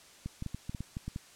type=clicks; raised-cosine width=5 ms; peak=-24 dBFS; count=10; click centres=0.26 / 0.424 / 0.463 / 0.546 / 0.695 / 0.748 / 0.806 / 0.969 / 1.08 / 1.161 s; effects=white hiss -56 dBFS RMS until 1.35 s + low-pass 9000 Hz 12 dB/octave